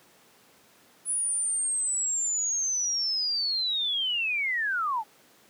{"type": "linear sweep", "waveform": "sine", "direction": "down", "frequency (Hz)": [9956, 817], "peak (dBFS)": -25, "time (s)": [1.05, 5.04], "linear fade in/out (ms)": 50, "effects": ["pink hiss -58 dBFS RMS until 5.49 s", "high-pass 200 Hz 12 dB/octave"]}